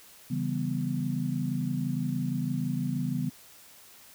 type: chord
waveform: sine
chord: C# half-diminished seventh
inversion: none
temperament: equal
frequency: 138.59 / 164.81 / 196 / 246.9 Hz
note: C#3 / E3 / G3 / B3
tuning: 0 / 0 / 0 / 0 cents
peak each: -32 / -33 / -35 / -32 dBFS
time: 0.3-3.3 s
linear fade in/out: 10 ms
effects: white hiss -53 dBFS RMS until 4.14 s